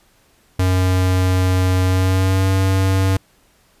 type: tone with pitch glide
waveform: square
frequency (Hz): 92.5 to 95.38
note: F#2 to G2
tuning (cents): 0 to -47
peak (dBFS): -14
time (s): 0.59-3.17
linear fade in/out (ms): 5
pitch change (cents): +53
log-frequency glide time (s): 1.84-2.47
effects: pink hiss -56 dBFS RMS until 3.8 s + resampled to 32000 Hz